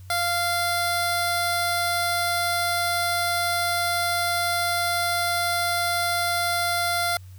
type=tone with notch filter; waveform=10% pulse; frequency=694 Hz; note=F5; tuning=11 cents flat; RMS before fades=-24 dBFS; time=0.1-7.17 s; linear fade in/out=2 ms; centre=2700 Hz; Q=1.5; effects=added 93 Hz sine -40 dBFS peak until 7.38 s + white hiss -58 dBFS RMS until 7.38 s